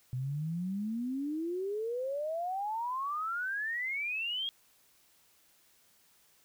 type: exponential sweep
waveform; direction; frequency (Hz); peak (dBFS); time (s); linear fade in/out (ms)
sine; up; 123.47 to 3300; -32; 0.13-4.49; 0
effects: white hiss -66 dBFS RMS until 6.44 s